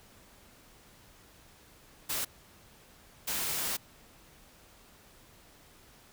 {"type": "noise bursts at uneven times", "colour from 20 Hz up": "white", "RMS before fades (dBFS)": -33, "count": 2, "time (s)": [[2.09, 2.25], [3.27, 3.77]], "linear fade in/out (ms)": 10, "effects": ["pink hiss -58 dBFS RMS until 6.12 s"]}